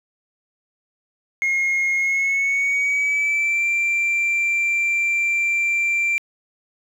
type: tone with pitch glide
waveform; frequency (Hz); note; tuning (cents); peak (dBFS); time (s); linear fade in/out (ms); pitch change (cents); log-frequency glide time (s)
sine; 2150 to 2358; C7 to D7; +47 to +6; -15; 1.42-6.18; 0; +159; 1.95-3.66
effects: tanh soft clip ceiling -16 dBFS + 8-bit